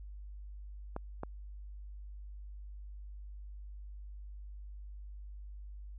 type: clicks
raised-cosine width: 1 ms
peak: -24 / -24 dBFS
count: 2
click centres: 0.964 / 1.234 s
effects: added 50 Hz sine -44 dBFS peak until 5.98 s